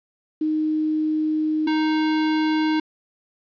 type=tone pair in turn; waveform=sine / square; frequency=310 / 311.4 Hz; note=D#4 / D#4; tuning=-6 / +2 cents; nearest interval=unison; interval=8 cents; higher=second; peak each=-19 dBFS; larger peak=neither; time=0.41-1.67 / 1.67-2.8 s; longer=first; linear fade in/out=5 ms; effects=resampled to 11025 Hz + 9-bit